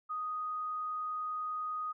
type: tone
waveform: sine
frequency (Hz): 1245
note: D#6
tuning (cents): +1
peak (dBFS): -34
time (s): 0.09-1.93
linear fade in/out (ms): 20
effects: none

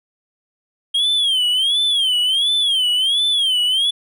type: tone with vibrato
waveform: triangle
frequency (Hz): 3214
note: G7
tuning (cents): +43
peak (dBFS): -13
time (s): 0.94-3.91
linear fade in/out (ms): 10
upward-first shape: sine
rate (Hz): 1.4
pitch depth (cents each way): 160
effects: none

